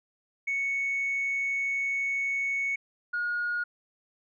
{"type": "tone pair in turn", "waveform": "sine", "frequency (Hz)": [2217, 1437.6], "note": ["C#7", "F6"], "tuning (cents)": [0, 50], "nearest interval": "perfect fifth", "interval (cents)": 750, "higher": "first", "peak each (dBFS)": [-25, -26], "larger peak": "first", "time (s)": [[0.47, 2.76], [3.13, 3.64]], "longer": "first", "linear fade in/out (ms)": 10, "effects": ["tanh soft clip ceiling -23 dBFS"]}